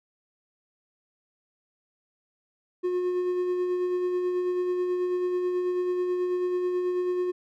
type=tone with tremolo; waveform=triangle; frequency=360.5 Hz; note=F#4; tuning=45 cents flat; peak=-21 dBFS; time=2.83-7.32 s; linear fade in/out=20 ms; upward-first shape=sine; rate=9.2 Hz; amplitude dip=30%; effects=none